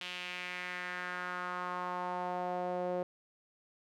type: tone with band-pass filter sweep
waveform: sawtooth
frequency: 179.7 Hz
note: F3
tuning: 50 cents sharp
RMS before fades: -38 dBFS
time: 0.01-3.03 s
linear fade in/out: 2 ms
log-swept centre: 3000 to 530 Hz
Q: 2.8
effects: none